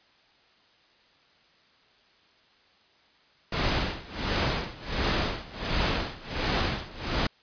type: noise with tremolo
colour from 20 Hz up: pink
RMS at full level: -25 dBFS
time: 3.52-7.27 s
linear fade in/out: 5 ms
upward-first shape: sine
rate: 1.4 Hz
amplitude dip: 90%
effects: white hiss -61 dBFS RMS until 7.42 s + resampled to 11025 Hz